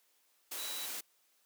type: tone in noise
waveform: sine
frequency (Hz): 3921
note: B7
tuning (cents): -13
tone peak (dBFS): -43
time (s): 0.58-0.86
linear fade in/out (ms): 10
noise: white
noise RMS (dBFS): -41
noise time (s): 0.51-1.01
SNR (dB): -5
effects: white hiss -72 dBFS RMS until 1.45 s + high-pass 300 Hz 12 dB/octave